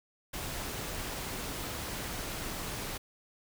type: noise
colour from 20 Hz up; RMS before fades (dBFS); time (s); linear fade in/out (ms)
pink; -38; 0.33-2.98; 10
effects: none